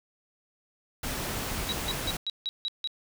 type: noise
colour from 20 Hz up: pink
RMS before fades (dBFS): -33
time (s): 1.03-2.17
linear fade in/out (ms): 5
type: tone bursts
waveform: sine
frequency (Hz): 3874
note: B7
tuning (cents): -34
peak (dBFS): -28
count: 7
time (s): 1.69-2.874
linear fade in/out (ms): 0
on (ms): 32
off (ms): 160
effects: none